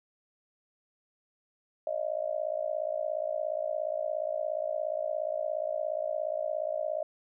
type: tone with amplitude modulation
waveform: sine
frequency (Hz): 620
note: D#5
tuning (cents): -6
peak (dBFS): -25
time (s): 1.87-7.03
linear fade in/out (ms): 2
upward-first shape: sine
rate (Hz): 57.1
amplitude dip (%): 100
effects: none